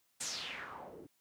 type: noise with low-pass filter sweep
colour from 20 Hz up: white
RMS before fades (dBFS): -44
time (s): 0.2-1.07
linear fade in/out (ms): 10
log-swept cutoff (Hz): 8300 to 310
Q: 3.7
effects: white hiss -75 dBFS RMS until 1.2 s + high-pass 80 Hz 12 dB/octave